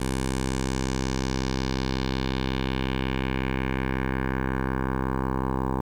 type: tone with low-pass filter sweep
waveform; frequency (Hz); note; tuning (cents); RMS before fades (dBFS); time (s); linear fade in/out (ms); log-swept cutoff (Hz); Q
10% pulse; 65.5; C2; +2; -27; 0-5.81; 5; 10000 to 950; 2.1
effects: 8-bit